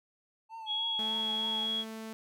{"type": "tone with vibrato", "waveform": "triangle", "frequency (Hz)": 880, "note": "A5", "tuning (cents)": 0, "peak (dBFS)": -39, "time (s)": [0.49, 1.68], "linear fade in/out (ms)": 50, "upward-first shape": "triangle", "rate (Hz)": 3.3, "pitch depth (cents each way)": 65}
{"type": "tone", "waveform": "sine", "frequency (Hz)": 3325, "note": "G#7", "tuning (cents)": 1, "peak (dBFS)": -30, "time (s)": [0.66, 1.85], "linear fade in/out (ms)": 50}
{"type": "tone with pitch glide", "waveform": "sawtooth", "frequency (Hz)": [219.6, 221.4], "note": ["A3", "A3"], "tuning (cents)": [-3, 11], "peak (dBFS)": -36, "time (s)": [0.99, 2.13], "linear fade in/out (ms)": 0, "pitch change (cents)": 14, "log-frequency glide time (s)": [1.58, 1.64]}
{"effects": []}